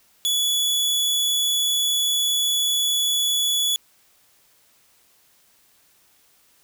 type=tone; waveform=sawtooth; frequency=3413 Hz; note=G#7; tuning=47 cents sharp; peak=-16 dBFS; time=0.25-3.76 s; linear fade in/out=0 ms; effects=white hiss -59 dBFS RMS until 6.63 s